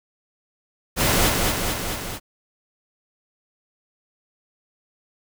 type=noise with echo; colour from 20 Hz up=pink; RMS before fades=-19 dBFS; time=0.96-1.32 s; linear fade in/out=50 ms; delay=220 ms; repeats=4; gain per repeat=-3 dB; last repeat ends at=2.2 s; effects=none